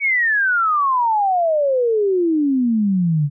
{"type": "exponential sweep", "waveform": "sine", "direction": "down", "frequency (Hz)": [2277, 140.2], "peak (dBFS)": -14, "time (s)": [0, 3.3], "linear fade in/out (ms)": 50, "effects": []}